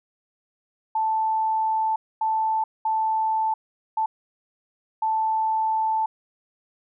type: tone bursts at uneven times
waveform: sine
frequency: 880 Hz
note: A5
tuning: in tune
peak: -20 dBFS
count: 5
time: 0.95-1.96 / 2.21-2.64 / 2.85-3.54 / 3.97-4.06 / 5.02-6.06 s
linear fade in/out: 5 ms
effects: none

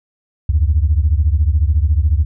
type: beating tone pair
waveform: sine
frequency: 70.8 / 84.8 Hz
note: C#2 / E2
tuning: +37 / +50 cents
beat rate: 14 Hz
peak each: -12 / -14 dBFS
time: 0.49-2.25 s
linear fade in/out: 5 ms
effects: tanh soft clip ceiling -4 dBFS

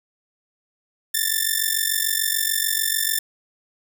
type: ring-modulated tone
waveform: 5% pulse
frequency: 1778 Hz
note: A6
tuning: 18 cents sharp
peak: -6 dBFS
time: 1.14-3.19 s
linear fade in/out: 5 ms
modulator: 23.4 Hz
effects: none

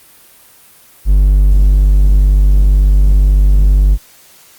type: tone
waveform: triangle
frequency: 49 Hz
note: G1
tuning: in tune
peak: -3 dBFS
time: 1.05-3.98 s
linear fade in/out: 50 ms
effects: white hiss -43 dBFS RMS until 4.58 s + Opus 32 kbps

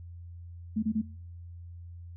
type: tone bursts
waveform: sine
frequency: 217.1 Hz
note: A3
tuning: 23 cents flat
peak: -25 dBFS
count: 3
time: 0.76-1.017 s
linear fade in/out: 10 ms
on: 67 ms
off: 28 ms
effects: noise-tail reverb RT60 0.6 s tail -23 dB re dry + added 86 Hz sine -42 dBFS peak until 2.16 s

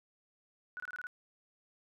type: tone bursts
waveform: sine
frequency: 1474 Hz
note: F#6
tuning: 7 cents flat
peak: -39 dBFS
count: 6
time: 0.77-1.069 s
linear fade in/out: 0 ms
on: 29 ms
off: 25 ms
effects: none

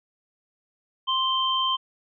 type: tone pair together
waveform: sine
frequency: 1046.5 / 3129 Hz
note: C6 / G7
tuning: 0 / -4 cents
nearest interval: octave + perfect fifth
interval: 1896 cents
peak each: -24 dBFS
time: 1.07-1.77 s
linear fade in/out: 20 ms
effects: none

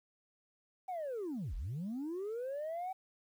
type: linear two-way sweep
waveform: sine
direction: down then up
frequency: 768 to 34.65 to 768 Hz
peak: -35 dBFS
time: 0.88-2.93 s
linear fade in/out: 10 ms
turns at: 1.55 s
effects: tanh soft clip ceiling -35 dBFS + 11-bit

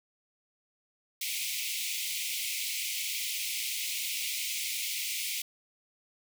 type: high-pass noise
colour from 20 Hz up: pink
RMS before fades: -34 dBFS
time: 1.21-5.42 s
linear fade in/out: 5 ms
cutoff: 2100 Hz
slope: 96 dB/octave
effects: none

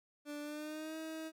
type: tone with pitch glide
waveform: 30% pulse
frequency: 293.7 to 318.4 Hz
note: D4 to D#4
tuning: 0 to +40 cents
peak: -39 dBFS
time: 0.25-1.32 s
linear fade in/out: 50 ms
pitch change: +140 cents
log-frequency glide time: 0.41-0.97 s
effects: none

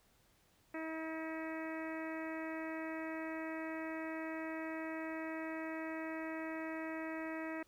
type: harmonic tone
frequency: 320 Hz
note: D#4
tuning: 49 cents sharp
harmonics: 1 / 2 / 3 / 4 / 5 / 6 / 7 / 8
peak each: -42 / -46 / -51 / -52 / -52 / -49 / -54 / -56 dBFS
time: 0.74-7.63 s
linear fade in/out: 5 ms
effects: pink hiss -71 dBFS RMS until 7.67 s

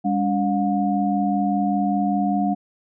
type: tone cluster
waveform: sine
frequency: 200.8 / 285.9 / 717 Hz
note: G3 / D4 / F5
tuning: +42 / -46 / +45 cents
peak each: -21 / -24 / -23 dBFS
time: 0.04-2.55 s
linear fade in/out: 20 ms
effects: none

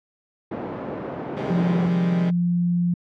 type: band-pass noise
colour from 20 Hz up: white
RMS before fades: -31 dBFS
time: 0.51-1.89 s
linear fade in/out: 5 ms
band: 150 to 520 Hz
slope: 12 dB/octave
type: chord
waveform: 15% pulse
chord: Ab major seventh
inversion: first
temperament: equal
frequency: 130.81 / 155.56 / 196 / 207.7 Hz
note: C3 / Eb3 / G3 / Ab3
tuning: 0 / 0 / 0 / 0 cents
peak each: -27 dBFS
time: 1.36-2.31 s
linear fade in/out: 20 ms
type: tone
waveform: sine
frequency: 174.61 Hz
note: F3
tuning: in tune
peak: -18 dBFS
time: 1.5-2.94 s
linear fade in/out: 5 ms
effects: low-pass 3000 Hz 12 dB/octave

